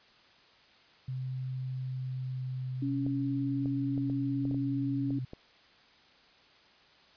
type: tone with pitch glide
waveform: sine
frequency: 129.5 to 127.35 Hz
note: C3 to C3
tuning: -17 to -46 cents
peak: -33 dBFS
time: 1.08-5.25 s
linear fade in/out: 5 ms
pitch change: -29 cents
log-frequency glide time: 1.79-4.1 s
type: tone with vibrato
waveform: sine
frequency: 278.2 Hz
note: C#4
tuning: 6 cents sharp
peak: -30 dBFS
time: 2.82-5.19 s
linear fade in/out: 5 ms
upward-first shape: triangle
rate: 19 Hz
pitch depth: 12 cents each way
type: clicks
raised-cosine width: 2 ms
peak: -29 dBFS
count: 9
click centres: 3.065 / 3.658 / 3.978 / 4.099 / 4.453 / 4.512 / 4.545 / 5.106 / 5.334 s
effects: white hiss -60 dBFS RMS until 7.16 s + resampled to 11025 Hz